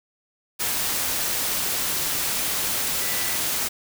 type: tone in noise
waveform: sine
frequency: 1975.5 Hz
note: B6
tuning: in tune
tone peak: -36 dBFS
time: 3-3.38 s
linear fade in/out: 20 ms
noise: white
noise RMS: -25 dBFS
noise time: 0.59-3.69 s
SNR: -14 dB
effects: none